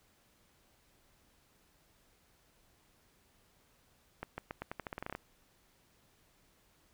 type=accelerating click train; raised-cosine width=0.5 ms; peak=-24 dBFS; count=14; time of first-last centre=4.23-5.151 s; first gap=150 ms; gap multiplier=0.86; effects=pink hiss -69 dBFS RMS until 6.93 s